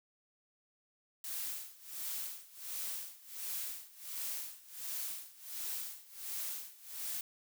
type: noise with tremolo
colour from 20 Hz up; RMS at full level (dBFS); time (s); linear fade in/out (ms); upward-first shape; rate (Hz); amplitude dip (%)
blue; -39; 1.24-7.21; 2; sine; 1.4; 90
effects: none